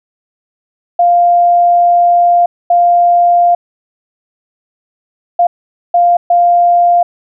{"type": "tone bursts at uneven times", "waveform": "sine", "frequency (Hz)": 698.5, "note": "F5", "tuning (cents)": 0, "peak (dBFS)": -5, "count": 5, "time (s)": [[0.99, 2.46], [2.7, 3.55], [5.39, 5.47], [5.94, 6.17], [6.3, 7.03]], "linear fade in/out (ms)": 5, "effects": []}